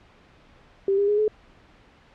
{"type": "tone with pitch steps", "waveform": "sine", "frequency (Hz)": [392, 403.5, 415.3, 427.5], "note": ["G4", "G#4", "G#4", "A4"], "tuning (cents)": [0, -50, 0, -50], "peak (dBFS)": -18, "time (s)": [0.88, 1.28], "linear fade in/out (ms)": 2, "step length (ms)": 100, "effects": ["pink hiss -54 dBFS RMS until 2.14 s", "low-pass 3000 Hz 12 dB/octave"]}